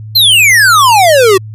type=exponential sweep; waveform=square; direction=down; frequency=4284 to 365.5 Hz; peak=-4 dBFS; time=0.15-1.38 s; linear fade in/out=10 ms; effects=added 108 Hz sine -23 dBFS peak until 1.54 s + resampled to 32000 Hz